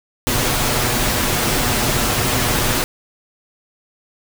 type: noise with comb filter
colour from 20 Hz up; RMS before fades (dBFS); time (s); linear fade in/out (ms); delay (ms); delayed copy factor
pink; -18; 0.27-2.84; 0; 8.2; +0.5
effects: none

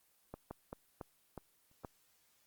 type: slowing click train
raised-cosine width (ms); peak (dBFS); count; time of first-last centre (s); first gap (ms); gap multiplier
1; -29; 6; 0.34-1.848; 170; 1.29
effects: white hiss -72 dBFS RMS until 2.46 s + Opus 24 kbps

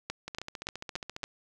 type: two click trains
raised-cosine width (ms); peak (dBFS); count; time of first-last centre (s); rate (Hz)
0.2; -16 / -21; 5 / 15; 0.1-1.24 / 0.28-1.232; 3.51 / 14.7
effects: none

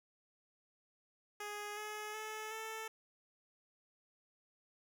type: tone with pitch steps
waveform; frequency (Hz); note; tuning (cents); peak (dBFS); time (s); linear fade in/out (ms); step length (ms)
10% pulse; 415.3 / 424 / 432.9 / 442; G#4 / G#4 / A4 / A4; 0 / +36 / -28 / +8; -34; 1.4-2.88; 5; 370
effects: none

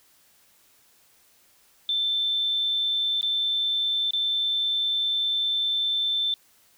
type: tone with dropouts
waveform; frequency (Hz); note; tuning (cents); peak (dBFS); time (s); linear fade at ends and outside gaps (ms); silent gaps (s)
sine; 3545; A7; +12; -22; 1.89-6.34; 1; 3.211-3.229 / 4.108-4.134
effects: white hiss -60 dBFS RMS until 6.77 s

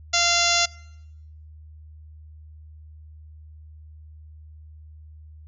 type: harmonic tone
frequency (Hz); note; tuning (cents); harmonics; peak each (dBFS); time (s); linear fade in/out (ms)
691; F5; -19; 1 / 2 / 3 / 4 / 5 / 6 / 7 / 8 / 9 / 10; -27 / -27 / -27 / -27 / -27 / -27 / -27 / -27 / -27 / -27; 0.13-0.66; 10
effects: noise-tail reverb RT60 0.9 s tail -24 dB re dry + added 77 Hz sine -42 dBFS peak until 5.47 s

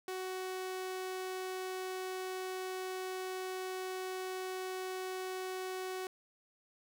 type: tone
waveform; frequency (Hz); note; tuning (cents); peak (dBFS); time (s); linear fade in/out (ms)
sawtooth; 373; F#4; +14; -34; 0.08-6.07; 2
effects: none

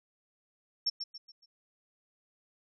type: tone with echo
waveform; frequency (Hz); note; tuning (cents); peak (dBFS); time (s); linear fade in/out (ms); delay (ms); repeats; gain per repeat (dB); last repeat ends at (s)
sine; 5440; F8; -46; -26; 0.86-0.9; 10; 140; 4; -8; 1.46
effects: none

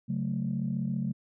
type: chord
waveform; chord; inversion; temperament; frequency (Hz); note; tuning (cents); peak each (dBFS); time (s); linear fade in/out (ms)
sine; F# minor; second; equal; 138.59 / 185 / 220; C#3 / F#3 / A3; 0 / 0 / 0; -32; 0.08-1.13; 20
effects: tanh soft clip ceiling -20 dBFS

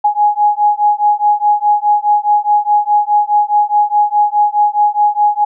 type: beating tone pair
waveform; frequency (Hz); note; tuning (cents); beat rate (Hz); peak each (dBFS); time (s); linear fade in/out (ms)
sine; 830.6 / 835.4; G#5 / G#5; 0 / +10; 4.8; -12; 0.04-5.45; 10
effects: none

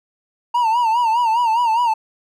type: tone with vibrato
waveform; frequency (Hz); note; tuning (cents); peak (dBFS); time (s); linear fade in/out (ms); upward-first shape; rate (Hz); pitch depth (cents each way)
triangle; 927; A#5; -10; -12; 0.54-1.94; 10; sine; 4.9; 100
effects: none

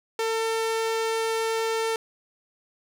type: tone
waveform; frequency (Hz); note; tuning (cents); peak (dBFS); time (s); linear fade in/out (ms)
sawtooth; 449.3; A4; +36; -20; 0.19-1.96; 2
effects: low-pass 11000 Hz 12 dB/octave + 8-bit

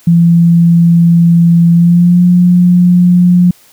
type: tone with pitch glide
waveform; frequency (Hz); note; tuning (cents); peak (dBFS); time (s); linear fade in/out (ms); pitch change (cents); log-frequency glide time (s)
sine; 169.5 to 177.72; E3 to F3; +49 to +31; -3; 0.07-3.51; 5; +82; 1.72-2.23
effects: white hiss -44 dBFS RMS until 3.72 s

